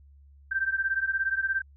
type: beating tone pair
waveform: sine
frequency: 1562 / 1579 Hz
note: G6 / G6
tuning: -7 / +12 cents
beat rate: 17 Hz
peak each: -27 / -29 dBFS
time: 0.51-1.62 s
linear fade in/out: 10 ms
effects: added 70 Hz sine -51 dBFS peak until 1.76 s